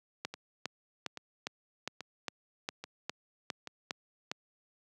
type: two click trains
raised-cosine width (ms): 0.2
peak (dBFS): -24 / -17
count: 5 / 11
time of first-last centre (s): 0.34-3.673 / 0.25-4.315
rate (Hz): 1.2 / 2.46
effects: high-pass 150 Hz 12 dB/octave